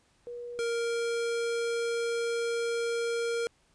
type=tone pair in turn; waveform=sine / square; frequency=481 / 466.8 Hz; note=B4 / A#4; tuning=-46 / +2 cents; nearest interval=minor second; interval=52 cents; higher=first; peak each=-37 / -29 dBFS; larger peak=second; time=0.27-0.59 / 0.59-3.47 s; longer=second; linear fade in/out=0 ms; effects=pink hiss -67 dBFS RMS until 3.74 s + resampled to 22050 Hz